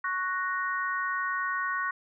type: chord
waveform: sine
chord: F# major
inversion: second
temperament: equal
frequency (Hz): 1108.7 / 1480 / 1864.7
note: C#6 / F#6 / A#6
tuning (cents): 0 / 0 / 0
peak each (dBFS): -31 / -32 / -33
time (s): 0.04-1.91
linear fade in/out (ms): 5
effects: none